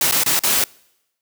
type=noise with dropouts; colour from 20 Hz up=white; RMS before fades=-17 dBFS; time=0.01-0.64 s; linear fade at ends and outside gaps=2 ms; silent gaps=0.112-0.122 / 0.236-0.261 / 0.392-0.435 s; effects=noise-tail reverb RT60 0.9 s tail -26 dB re dry + high-pass 100 Hz 12 dB/octave